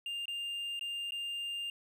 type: tone with dropouts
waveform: triangle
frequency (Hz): 2802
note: F7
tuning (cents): +5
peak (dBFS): -34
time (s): 0.06-1.7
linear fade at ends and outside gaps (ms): 2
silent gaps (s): 0.256-0.28 / 0.794-0.81 / 1.108-1.12
effects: none